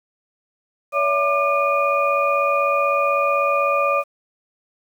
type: tone cluster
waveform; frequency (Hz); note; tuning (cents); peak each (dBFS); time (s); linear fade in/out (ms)
sine; 566 / 662 / 1194 / 2455; C#5 / E5 / D6 / D#7; +36 / +7 / +28 / -24; -20 / -27 / -19 / -25; 0.92-4.04; 50
effects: 8-bit